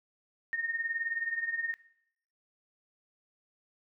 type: tone with tremolo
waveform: sine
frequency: 1839 Hz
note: A#6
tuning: 24 cents flat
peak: -27 dBFS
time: 0.53-1.74 s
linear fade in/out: 0 ms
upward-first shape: triangle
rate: 19 Hz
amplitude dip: 85%
effects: noise-tail reverb RT60 0.7 s tail -19 dB re dry